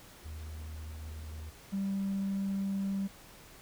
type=tone pair in turn; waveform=triangle; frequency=77.7 / 195.79 Hz; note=D#2 / G3; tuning=-2 / -2 cents; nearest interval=octave + major third; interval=1600 cents; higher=second; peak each=-38 / -27 dBFS; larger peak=second; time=0.24-1.51 / 1.72-3.08 s; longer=second; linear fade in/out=20 ms; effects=tanh soft clip ceiling -27 dBFS + pink hiss -54 dBFS RMS until 3.61 s